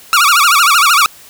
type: tone with vibrato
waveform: sawtooth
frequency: 1264 Hz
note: D#6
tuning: 27 cents sharp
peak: -3 dBFS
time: 0.13-1.06 s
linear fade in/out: 0 ms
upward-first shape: sine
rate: 13 Hz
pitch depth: 220 cents each way
effects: white hiss -39 dBFS RMS until 1.29 s